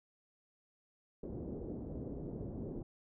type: low-pass noise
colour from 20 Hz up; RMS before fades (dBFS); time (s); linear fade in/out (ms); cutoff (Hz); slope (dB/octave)
white; -43; 1.23-2.83; 5; 420; 24
effects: none